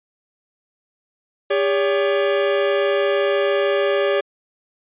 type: tone pair together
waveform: 45% pulse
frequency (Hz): 401.9 / 568.4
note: G4 / C#5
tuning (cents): +43 / +43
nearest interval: tritone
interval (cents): 600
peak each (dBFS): -19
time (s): 1.5-4.21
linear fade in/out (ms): 10
effects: resampled to 8000 Hz